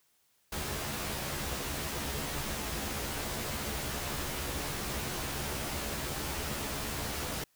pink noise with comb filter, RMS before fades -36 dBFS, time 0.52-7.44 s, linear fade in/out 5 ms, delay 14 ms, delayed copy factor +0.7, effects white hiss -71 dBFS RMS until 7.55 s

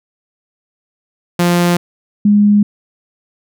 sawtooth / sine tone pair in turn, 174.61 / 206.3 Hz, F3 / G#3, 0 / -11 cents, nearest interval minor third, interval 289 cents, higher second, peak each -6 dBFS, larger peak neither, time 1.39-1.77 / 2.25-2.63 s, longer neither, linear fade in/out 5 ms, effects none

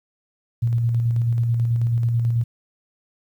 sine tone with tremolo, 117.3 Hz, A#2, 11 cents sharp, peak -16 dBFS, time 0.62-2.44 s, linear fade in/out 10 ms, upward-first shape square, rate 9.2 Hz, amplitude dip 25%, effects 9-bit

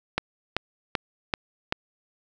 click train, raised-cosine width 0.3 ms, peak -7 dBFS, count 5, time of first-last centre 0.18-1.724 s, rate 2.59 Hz, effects none

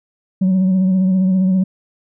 sine tone with vibrato, 187.4 Hz, F#3, 22 cents sharp, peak -9 dBFS, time 0.41-1.64 s, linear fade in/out 10 ms, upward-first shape sine, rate 15 Hz, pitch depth 35 cents each way, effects tanh soft clip ceiling -10 dBFS

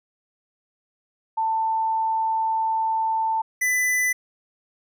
sine / square tone pair in turn, 890 / 1998 Hz, A5 / B6, +20 / +20 cents, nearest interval octave + major second, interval 1400 cents, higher second, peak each -20 dBFS, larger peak neither, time 1.37-3.42 / 3.61-4.13 s, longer first, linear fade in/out 10 ms, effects none

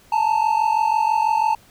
triangle tone pair together, 862 / 908.1 Hz, A5 / A#5, -36 / -46 cents, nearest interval minor second, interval 90 cents, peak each -17 dBFS, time 0.12-1.55 s, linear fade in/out 5 ms, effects pink hiss -52 dBFS RMS until 1.7 s

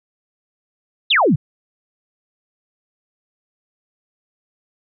sine exponential sweep, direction down, 4100 to 118.7 Hz, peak -11 dBFS, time 1.1-1.36 s, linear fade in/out 10 ms, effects none

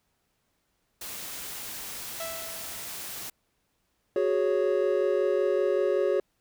white noise, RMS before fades -38 dBFS, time 1.01-3.3 s, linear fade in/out 5 ms
sawtooth tone with exponential decay, 659.3 Hz, E5, in tune, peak -29 dBFS, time 2.2-3.22 s, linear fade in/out 2 ms, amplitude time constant 220 ms
triangle chord, F# suspended second, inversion none, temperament equal, 370 / 415.3 / 554.4 Hz, F#4 / G#4 / C#5, 0 / 0 / 0 cents, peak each -25 dBFS, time 4.16-6.2 s, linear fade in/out 2 ms
effects pink hiss -74 dBFS RMS until 6.4 s

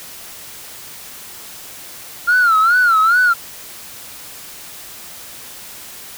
sine tone with vibrato, 1382 Hz, F6, 19 cents flat, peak -8 dBFS, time 2.27-3.34 s, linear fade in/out 20 ms, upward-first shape sine, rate 2.4 Hz, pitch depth 140 cents each way, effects tanh soft clip ceiling -7 dBFS + white hiss -35 dBFS RMS until 6.17 s

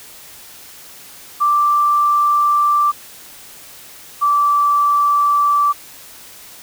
sine tone pair in turn, 1174.7 / 1162.5 Hz, D6 / D6, 0 / -18 cents, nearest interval unison, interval 18 cents, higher first, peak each -11 / -11 dBFS, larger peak neither, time 1.4-2.92 / 4.21-5.73 s, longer neither, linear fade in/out 20 ms, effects white hiss -39 dBFS RMS until 6.62 s

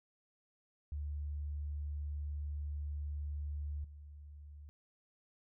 sine tone with level steps, 73.42 Hz, D2, in tune, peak -37 / -49 dBFS, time 0.92-4.69 s, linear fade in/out 0 ms, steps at 3.84 s, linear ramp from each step 5 ms, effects none

